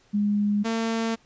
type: tone pair in turn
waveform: sine / sawtooth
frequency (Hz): 206 / 226.6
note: G#3 / A#3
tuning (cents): -14 / -49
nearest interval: major second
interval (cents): 165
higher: second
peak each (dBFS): -20 / -20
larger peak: neither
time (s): 0.13-0.64 / 0.64-1.16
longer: second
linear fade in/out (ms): 20
effects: pink hiss -60 dBFS RMS until 1.25 s + resampled to 16000 Hz